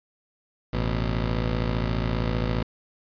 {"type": "tone pair together", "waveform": "15% pulse", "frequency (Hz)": [55, 123.47], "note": ["A1", "B2"], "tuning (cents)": [0, 0], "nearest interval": "octave + major second", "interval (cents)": 1400, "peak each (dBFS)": [-18, -24], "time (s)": [0.73, 2.63], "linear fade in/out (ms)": 5, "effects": ["resampled to 11025 Hz"]}